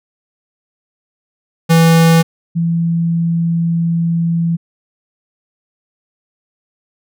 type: tone pair in turn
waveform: square / sine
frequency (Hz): 164.81 / 167.69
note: E3 / E3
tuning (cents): 0 / +30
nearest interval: unison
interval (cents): 30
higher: second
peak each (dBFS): -7 / -12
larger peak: first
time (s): 1.69-2.23 / 2.55-4.57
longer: second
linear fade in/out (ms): 20
effects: none